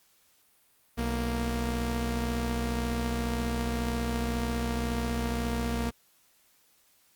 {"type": "tone pair together", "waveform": "sawtooth", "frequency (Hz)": [61.92, 233.1], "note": ["B1", "A#3"], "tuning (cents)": [5, 0], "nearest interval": "octave + major seventh", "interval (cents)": 2295, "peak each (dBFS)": -27, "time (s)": [0.97, 5.91], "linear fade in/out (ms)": 20, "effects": ["white hiss -65 dBFS RMS until 7.15 s", "Opus 48 kbps"]}